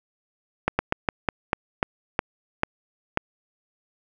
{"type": "slowing click train", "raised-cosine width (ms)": 0.5, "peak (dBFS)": -5, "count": 10, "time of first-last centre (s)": [0.68, 3.174], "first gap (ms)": 110, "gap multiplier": 1.22, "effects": []}